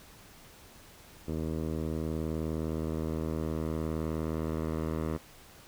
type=tone with low-pass filter sweep; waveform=10% pulse; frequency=79.4 Hz; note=D#2; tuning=36 cents sharp; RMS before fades=-33 dBFS; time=1.27-5.18 s; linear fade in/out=20 ms; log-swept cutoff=520 to 1300 Hz; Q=0.72; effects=pink hiss -54 dBFS RMS until 5.67 s